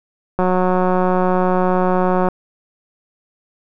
click train, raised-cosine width 1 ms, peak -4 dBFS, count 348, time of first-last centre 0.39-2.286 s, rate 183 Hz, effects none

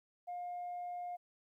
sine tone, 710 Hz, F5, 28 cents sharp, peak -38 dBFS, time 0.27-1.17 s, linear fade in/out 20 ms, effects tanh soft clip ceiling -37 dBFS + 13-bit

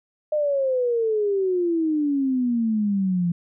sine exponential sweep, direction down, 614 to 169.7 Hz, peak -19 dBFS, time 0.32-3.32 s, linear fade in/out 5 ms, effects none

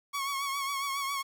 sawtooth tone with vibrato, 1108.7 Hz, C#6, in tune, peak -27 dBFS, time 0.13-1.23 s, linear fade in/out 20 ms, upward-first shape triangle, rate 7.3 Hz, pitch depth 55 cents each way, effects 10-bit

